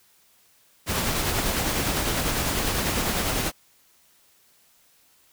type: noise with tremolo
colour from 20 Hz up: pink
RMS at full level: -24 dBFS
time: 0.86-3.52 s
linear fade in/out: 50 ms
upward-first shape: sine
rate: 10 Hz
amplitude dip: 30%
effects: white hiss -60 dBFS RMS until 5.32 s